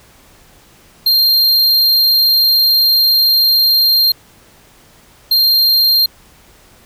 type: tone bursts at uneven times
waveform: square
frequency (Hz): 4191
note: C8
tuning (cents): +2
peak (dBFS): -9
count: 2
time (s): 1.06-4.12 / 5.31-6.06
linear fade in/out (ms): 5
effects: pink hiss -46 dBFS RMS until 6.85 s